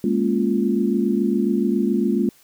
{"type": "chord", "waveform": "sine", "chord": "Bb minor seventh", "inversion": "third", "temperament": "equal with one note detuned", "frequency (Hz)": [205.9, 233.1, 277.2, 349.2], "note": ["Ab3", "Bb3", "Db4", "F4"], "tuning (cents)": [-15, 0, 0, 0], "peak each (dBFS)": [-21, -22, -25, -23], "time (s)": [0.04, 2.29], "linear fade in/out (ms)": 2, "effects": ["white hiss -54 dBFS RMS until 2.43 s"]}